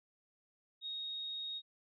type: tone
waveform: sine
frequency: 3745 Hz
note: A#7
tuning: 7 cents sharp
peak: -39 dBFS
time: 0.81-1.62 s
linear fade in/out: 50 ms
effects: none